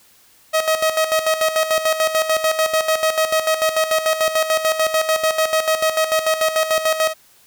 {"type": "tone with tremolo", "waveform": "sawtooth", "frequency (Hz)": 634, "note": "D#5", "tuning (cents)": 32, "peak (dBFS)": -10, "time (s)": [0.53, 7.14], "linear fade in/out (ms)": 20, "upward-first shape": "square", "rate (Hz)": 6.8, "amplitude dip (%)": 65, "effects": ["white hiss -52 dBFS RMS until 7.46 s"]}